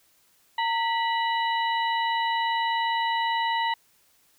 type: harmonic tone with a mistuned harmonic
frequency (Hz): 979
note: B5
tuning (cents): -15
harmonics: 1 / 2 / 3 / 4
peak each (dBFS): -24 / -30 / -34 / -36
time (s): 0.58-3.74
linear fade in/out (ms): 5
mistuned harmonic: 1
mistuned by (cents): -110
effects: white hiss -63 dBFS RMS until 4.38 s